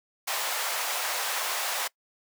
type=high-pass noise; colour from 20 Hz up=pink; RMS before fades=-30 dBFS; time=0.27-1.88 s; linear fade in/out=10 ms; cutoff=640 Hz; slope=24 dB/octave; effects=noise-tail reverb RT60 0.1 s tail -23 dB re dry